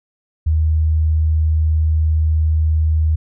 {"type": "tone", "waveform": "sine", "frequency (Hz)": 78.5, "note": "D#2", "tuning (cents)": 16, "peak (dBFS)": -12, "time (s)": [0.46, 3.16], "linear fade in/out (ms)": 10, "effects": []}